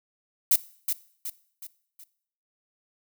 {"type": "noise with echo", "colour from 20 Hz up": "violet", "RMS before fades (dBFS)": -19, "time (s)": [0.51, 0.56], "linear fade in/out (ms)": 5, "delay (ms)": 370, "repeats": 4, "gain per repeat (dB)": -7, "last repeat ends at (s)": 2.04, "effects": ["noise-tail reverb RT60 0.6 s tail -19 dB re dry"]}